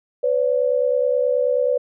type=tone pair together; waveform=sine; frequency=501.6 / 571 Hz; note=B4 / D5; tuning=+27 / -49 cents; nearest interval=major second; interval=224 cents; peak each=-18 / -20 dBFS; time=0.23-1.78 s; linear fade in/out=10 ms; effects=none